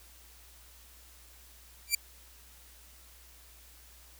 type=tone with exponential growth; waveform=10% pulse; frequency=2349 Hz; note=D7; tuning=in tune; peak=-12 dBFS; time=1.87-1.95 s; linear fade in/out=5 ms; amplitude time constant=17 ms; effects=added 60 Hz sine -57 dBFS peak until 4.19 s + white hiss -57 dBFS RMS until 4.19 s